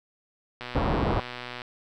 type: click train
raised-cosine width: 0.3 ms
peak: -20 dBFS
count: 125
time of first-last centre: 0.61-1.618 s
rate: 123 Hz
type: low-pass noise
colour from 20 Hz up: pink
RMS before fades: -25 dBFS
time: 0.75-1.2 s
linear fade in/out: 2 ms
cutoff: 1200 Hz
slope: 24 dB/octave
effects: none